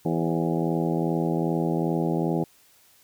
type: harmonic tone with a mistuned harmonic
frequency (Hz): 82.5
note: E2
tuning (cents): +2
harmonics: 2 / 3 / 4 / 5 / 6 / 7 / 8 / 9 / 10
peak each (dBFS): -26 / -30 / -28 / -31 / -34 / -39 / -37 / -36 / -37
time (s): 0.05-2.44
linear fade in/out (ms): 5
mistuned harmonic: 6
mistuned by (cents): +69
effects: white hiss -58 dBFS RMS until 3.03 s